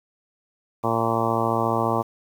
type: harmonic tone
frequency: 114.4 Hz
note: A#2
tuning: 32 cents flat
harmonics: 1 / 2 / 3 / 4 / 5 / 6 / 7 / 8 / 9 / 10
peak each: -29 / -29 / -29 / -29 / -29 / -29 / -29 / -29 / -29 / -29 dBFS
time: 0.83-2.03 s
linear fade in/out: 20 ms
effects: 8-bit